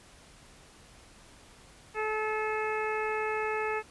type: harmonic tone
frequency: 432.2 Hz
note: A4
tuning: 31 cents flat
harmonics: 1 / 2 / 3 / 4 / 5 / 6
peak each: -32 / -35 / -37 / -38 / -39 / -40 dBFS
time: 1.94-3.83 s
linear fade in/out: 50 ms
effects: pink hiss -55 dBFS RMS until 3.9 s + resampled to 24000 Hz